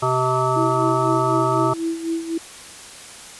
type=harmonic tone; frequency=128.5 Hz; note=C3; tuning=31 cents flat; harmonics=1 / 3 / 5 / 7 / 9 / 10; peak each=-24 / -24 / -24 / -24 / -24 / -24 dBFS; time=0.02-1.74 s; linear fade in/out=10 ms
type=tone with tremolo; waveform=sine; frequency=329.6 Hz; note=E4; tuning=in tune; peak=-19 dBFS; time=0.56-2.38 s; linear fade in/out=5 ms; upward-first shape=sine; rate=4 Hz; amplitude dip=70%
effects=white hiss -39 dBFS RMS until 3.39 s + resampled to 24000 Hz